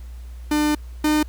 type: tone pair in turn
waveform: 45% pulse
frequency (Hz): 300 / 303.7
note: D4 / D#4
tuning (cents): +37 / -42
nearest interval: unison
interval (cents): 21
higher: second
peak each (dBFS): -17 / -16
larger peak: second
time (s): 0.51-0.75 / 1.04-1.23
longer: first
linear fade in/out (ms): 5
effects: added 60 Hz sine -33 dBFS peak until 1.28 s + pink hiss -54 dBFS RMS until 1.28 s